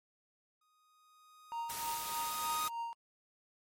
45% pulse tone with exponential growth, 1244.5 Hz, D#6, in tune, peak -33 dBFS, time 0.61-2.68 s, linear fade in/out 5 ms, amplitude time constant 450 ms
triangle tone with tremolo, 930 Hz, A#5, 4 cents flat, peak -33 dBFS, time 1.52-2.93 s, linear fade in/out 0 ms, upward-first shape triangle, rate 3.3 Hz, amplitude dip 75%
white noise, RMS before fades -42 dBFS, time 1.69-2.69 s, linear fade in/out 10 ms
effects MP3 64 kbps

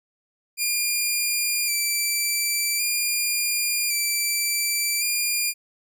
10% pulse tone with vibrato, 2372 Hz, D7, 17 cents sharp, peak -13 dBFS, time 0.57-5.54 s, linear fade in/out 50 ms, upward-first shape square, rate 0.45 Hz, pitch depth 27 cents each way, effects none

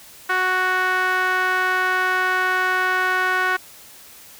sawtooth tone with band-pass filter, 370 Hz, F#4, in tune, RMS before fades -20 dBFS, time 0.29-3.57 s, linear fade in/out 10 ms, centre 1500 Hz, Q 2.9, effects white hiss -44 dBFS RMS until 4.39 s

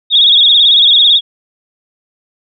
sine tone with vibrato, 3520 Hz, A7, in tune, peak -4 dBFS, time 0.1-1.21 s, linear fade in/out 50 ms, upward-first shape sine, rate 18 Hz, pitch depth 120 cents each way, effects none

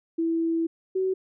sine tone pair in turn, 329.6 / 377.1 Hz, E4 / F#4, 0 / +33 cents, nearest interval major second, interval 233 cents, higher second, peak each -22 dBFS, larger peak neither, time 0.18-0.67 / 0.95-1.14 s, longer first, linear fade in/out 10 ms, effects none

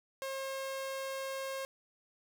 sawtooth tone, 537 Hz, C5, 45 cents sharp, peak -33 dBFS, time 0.22-1.65 s, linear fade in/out 0 ms, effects none

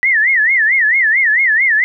sine tone with vibrato, 1922 Hz, B6, 48 cents flat, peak -9 dBFS, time 0.03-1.84 s, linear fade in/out 0 ms, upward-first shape sine, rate 4.5 Hz, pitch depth 210 cents each way, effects none

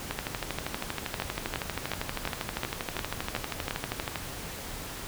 two click trains, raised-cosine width 0.3 ms, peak -14 / -13 dBFS, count 52 / 8, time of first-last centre 0.11-4.158 / 1.2-3.709 s, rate 12.6 / 2.79 Hz, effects pink hiss -39 dBFS RMS until 5.07 s

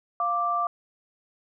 sine tone pair together, 698.5 / 1174.7 Hz, F5 / D6, 0 / 0 cents, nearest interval major sixth, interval 900 cents, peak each -28 / -24 dBFS, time 0.2-0.67 s, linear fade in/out 2 ms, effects none

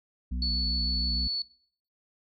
harmonic tone, 61.74 Hz, B1, in tune, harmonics 1 / 3 / 4, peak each -29 / -39 / -41 dBFS, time 0.31-1.28 s, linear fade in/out 10 ms
sine tone, 4435 Hz, C#8, in tune, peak -27 dBFS, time 0.42-1.42 s, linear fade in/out 2 ms
effects noise-tail reverb RT60 0.6 s tail -23 dB re dry

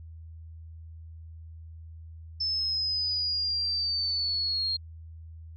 sine linear sweep, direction down, 5274 to 4219 Hz, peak -26 dBFS, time 2.4-4.77 s, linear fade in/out 10 ms, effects added 81 Hz sine -42 dBFS peak until 5.56 s

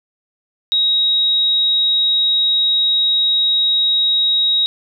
sine tone, 3800 Hz, A#7, 33 cents sharp, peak -12 dBFS, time 0.72-4.66 s, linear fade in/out 0 ms, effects none

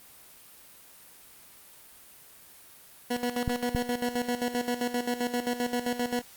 20% pulse tone with tremolo, 243.5 Hz, B3, 24 cents flat, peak -21 dBFS, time 3.1-6.22 s, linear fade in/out 10 ms, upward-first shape square, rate 7.6 Hz, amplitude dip 70%
clicks, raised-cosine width 5 ms, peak -15 dBFS, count 2, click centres 3.478 / 3.749 s
effects white hiss -52 dBFS RMS until 6.36 s + Opus 32 kbps

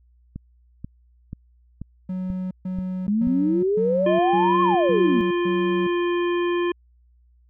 click train, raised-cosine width 5 ms, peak -20 dBFS, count 7, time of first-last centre 0.36-3.273 s, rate 2.06 Hz
triangle tone bursts, 185 Hz, F#3, in tune, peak -23 dBFS, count 7, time 2.09-5.87 s, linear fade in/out 5 ms, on 420 ms, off 140 ms
sine exponential two-way sweep, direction up then down, 198.9 to 1100 to 214.6 Hz, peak -18 dBFS, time 3.08-5.21 s, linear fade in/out 0 ms, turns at 4.62 s
harmonic tone, 349.2 Hz, F4, in tune, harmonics 1 / 3 / 5 / 7 / 9, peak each -20 / -30 / -34 / -37 / -39 dBFS, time 4.06-6.72 s, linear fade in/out 5 ms
effects added 60 Hz sine -54 dBFS peak until 7.49 s

